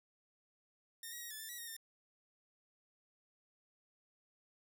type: tone with pitch steps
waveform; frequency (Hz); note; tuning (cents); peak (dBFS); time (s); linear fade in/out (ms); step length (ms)
5% pulse; 1831 / 1905 / 1884 / 1733 / 1774 / 1932 / 1864 / 1809; A#6 / A#6 / A#6 / A6 / A6 / B6 / A#6 / A6; -32 / +37 / +18 / -27 / +14 / -39 / -1 / +48; -35; 1.03-1.766; 2; 92
effects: none